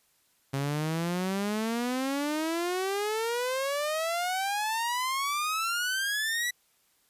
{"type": "exponential sweep", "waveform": "sawtooth", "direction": "up", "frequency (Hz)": [135, 1975.5], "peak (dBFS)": -24, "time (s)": [0.53, 6.51], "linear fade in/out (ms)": 10, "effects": ["white hiss -68 dBFS RMS until 7.09 s", "resampled to 32000 Hz"]}